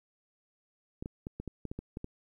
clicks, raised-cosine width 3 ms, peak -25 dBFS, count 10, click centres 1.025 / 1.059 / 1.269 / 1.4 / 1.477 / 1.653 / 1.715 / 1.79 / 1.971 / 2.044 s, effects 11-bit

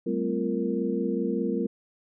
sine tone cluster, 193.8 / 218.9 / 255.8 / 344.1 / 463.3 Hz, G3 / A3 / C4 / F4 / A#4, -20 / -9 / -39 / -26 / -11 cents, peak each -31 dBFS, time 0.06-1.67 s, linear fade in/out 10 ms, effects none

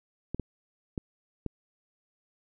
clicks, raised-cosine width 3 ms, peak -19 dBFS, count 4, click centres 0.346 / 0.397 / 0.978 / 1.463 s, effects none

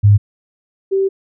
sine tone pair in turn, 102.7 / 387.7 Hz, G#2 / G4, -19 / -19 cents, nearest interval octave + major seventh, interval 2300 cents, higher second, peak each -5 / -12 dBFS, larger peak first, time 0.03-0.18 / 0.91-1.09 s, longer second, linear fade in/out 20 ms, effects none

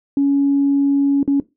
sine tone with dropouts, 279.8 Hz, C#4, 16 cents sharp, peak -11 dBFS, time 0.17-1.4 s, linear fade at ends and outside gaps 2 ms, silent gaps 1.23-1.277 s, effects noise-tail reverb RT60 0.2 s tail -17 dB re dry + tanh soft clip ceiling -7 dBFS

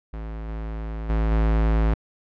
square tone with level steps, 54.6 Hz, A1, 13 cents flat, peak -31 / -29 / -20 / -18 dBFS, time 0.13-1.94 s, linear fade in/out 5 ms, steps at 0.48 / 1.09 / 1.31 s, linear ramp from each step 10 ms, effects low-pass 2000 Hz 12 dB/octave

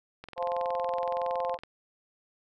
click train, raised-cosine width 0.3 ms, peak -26 dBFS, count 31, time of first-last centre 0.24-1.635 s, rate 21.5 Hz
harmonic tone, 174.61 Hz, F3, in tune, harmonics 3 / 4 / 5 / 6, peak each -31 / -33 / -35 / -37 dBFS, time 0.36-1.58 s, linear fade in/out 50 ms
effects none

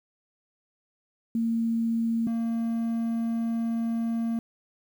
sine / triangle tone pair in turn, 228.8 / 229.6 Hz, A#3 / A#3, -32 / -26 cents, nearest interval unison, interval 6 cents, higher second, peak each -23 dBFS, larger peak neither, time 1.35-2.27 / 2.27-4.39 s, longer second, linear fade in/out 2 ms, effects 9-bit

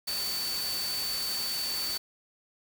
sine tone in noise, 4522 Hz, C#8, 34 cents sharp, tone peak -31 dBFS, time 0.07-1.98 s, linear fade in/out 10 ms, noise white, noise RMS -36 dBFS, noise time 0.07-1.98 s, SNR +2 dB, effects none

